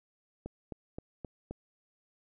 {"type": "click train", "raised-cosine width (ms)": 2, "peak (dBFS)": -26, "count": 5, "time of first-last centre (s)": [0.46, 1.51], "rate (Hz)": 3.81, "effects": []}